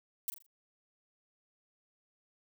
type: noise with echo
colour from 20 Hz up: violet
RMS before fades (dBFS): -34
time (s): 0.28-0.3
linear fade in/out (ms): 0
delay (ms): 41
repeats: 4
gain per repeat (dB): -9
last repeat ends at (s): 0.464
effects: none